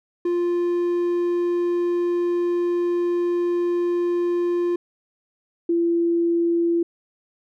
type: tone pair in turn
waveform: triangle / sine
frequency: 349.2 / 339.7 Hz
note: F4 / F4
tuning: 0 / -48 cents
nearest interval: unison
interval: 48 cents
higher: first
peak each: -17 dBFS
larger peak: neither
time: 0.25-4.76 / 5.69-6.83 s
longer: first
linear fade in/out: 5 ms
effects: none